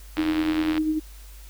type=tone with tremolo; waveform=sine; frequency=311.1 Hz; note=D#4; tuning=in tune; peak=-19 dBFS; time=0.17-1 s; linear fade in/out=20 ms; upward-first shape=sine; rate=10 Hz; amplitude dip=45%
type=click train; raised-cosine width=0.3 ms; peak=-14 dBFS; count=53; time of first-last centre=0.17-0.779 s; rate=85.4 Hz
effects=added 50 Hz sine -41 dBFS peak until 1.49 s + white hiss -51 dBFS RMS until 1.49 s